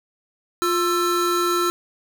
square tone pair together, 351.4 / 1334 Hz, F4 / E6, +11 / +20 cents, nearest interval octave + major seventh, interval 2309 cents, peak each -22 dBFS, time 0.62-1.7 s, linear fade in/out 0 ms, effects none

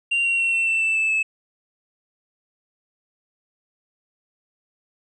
triangle tone with pitch steps, 2770 / 2746 / 2722 / 2699 / 2676 / 2653 / 2630 / 2607 Hz, F7 / F7 / F7 / E7 / E7 / E7 / E7 / E7, -15 / -30 / -45 / +40 / +25 / +10 / -5 / -20 cents, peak -16 dBFS, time 0.11-1.23 s, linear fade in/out 10 ms, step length 140 ms, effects tanh soft clip ceiling -12 dBFS + resampled to 24000 Hz

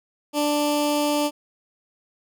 15% pulse tone with notch filter, 294.4 Hz, D4, 4 cents sharp, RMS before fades -22 dBFS, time 0.33-1.31 s, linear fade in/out 50 ms, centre 1500 Hz, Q 1.2, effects none

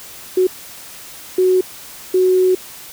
sine tone bursts at uneven times, 370 Hz, F#4, in tune, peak -10 dBFS, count 3, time 0.37-0.47 / 1.38-1.61 / 2.14-2.55 s, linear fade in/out 5 ms, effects white hiss -36 dBFS RMS until 2.92 s

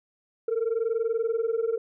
sine tone pair together, 445.6 / 466.2 Hz, A4 / A#4, +22 / 0 cents, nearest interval minor second, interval 78 cents, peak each -25 dBFS, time 0.48-1.78 s, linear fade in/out 5 ms, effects tanh soft clip ceiling -20 dBFS

